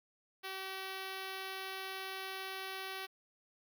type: tone with notch filter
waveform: 5% pulse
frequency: 382.1 Hz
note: G4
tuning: 44 cents flat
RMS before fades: -43 dBFS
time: 0.43-3.07 s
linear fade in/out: 20 ms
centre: 7600 Hz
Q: 0.92
effects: none